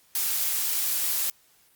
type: noise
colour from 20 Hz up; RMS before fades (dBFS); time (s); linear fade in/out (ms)
blue; -26; 0.15-1.3; 2
effects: white hiss -61 dBFS RMS until 1.75 s + Opus 48 kbps